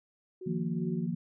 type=tone with tremolo; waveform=sine; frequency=370 Hz; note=F#4; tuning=in tune; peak=-37 dBFS; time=0.41-1.07 s; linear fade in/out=5 ms; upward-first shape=sine; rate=2.6 Hz; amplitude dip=70%
type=chord; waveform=sine; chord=Eb suspended second; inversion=none; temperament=equal; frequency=155.56 / 174.61 / 233.1 Hz; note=Eb3 / F3 / Bb3; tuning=0 / 0 / 0 cents; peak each=-36 / -32 / -35 dBFS; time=0.46-1.15 s; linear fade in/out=10 ms
effects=none